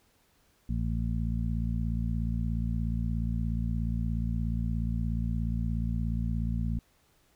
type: harmonic tone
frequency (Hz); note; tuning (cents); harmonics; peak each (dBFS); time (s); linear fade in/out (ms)
56.9; A#1; -41; 1 / 2 / 3 / 4; -30 / -33 / -35 / -36; 0.69-6.79; 5
effects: pink hiss -67 dBFS RMS until 7.35 s